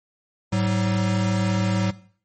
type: tone pair together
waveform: square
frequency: 106.4 / 188.65 Hz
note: G#2 / F#3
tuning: +42 / +34 cents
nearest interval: minor seventh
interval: 992 cents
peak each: -23 dBFS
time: 0.52-1.91 s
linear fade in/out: 10 ms
effects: noise-tail reverb RT60 0.5 s tail -18 dB re dry + MP3 32 kbps